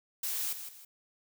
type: noise with echo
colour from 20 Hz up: blue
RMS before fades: -34 dBFS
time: 0.23-0.53 s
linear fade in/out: 5 ms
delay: 160 ms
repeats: 2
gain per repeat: -9 dB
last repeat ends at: 0.85 s
effects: none